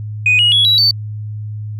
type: tone with pitch steps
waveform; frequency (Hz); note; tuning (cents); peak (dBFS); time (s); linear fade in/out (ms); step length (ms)
sine; 2489 / 2892 / 3361 / 3906 / 4539; D#7 / F#7 / G#7 / B7 / C#8; 0 / -40 / +20 / -20 / +40; -7; 0.26-0.91; 2; 130
effects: tanh soft clip ceiling -5 dBFS + added 106 Hz sine -22 dBFS peak until 1.79 s